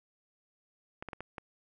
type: clicks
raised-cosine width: 0.5 ms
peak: -25 dBFS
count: 5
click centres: 1.025 / 1.087 / 1.132 / 1.206 / 1.382 s
effects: none

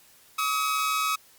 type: tone pair together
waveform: sawtooth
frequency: 1135 / 1274 Hz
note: C#6 / D#6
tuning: +41 / +41 cents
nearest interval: major second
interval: 200 cents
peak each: -28 / -21 dBFS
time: 0.38-1.16 s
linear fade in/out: 10 ms
effects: white hiss -56 dBFS RMS until 1.38 s + Opus 48 kbps

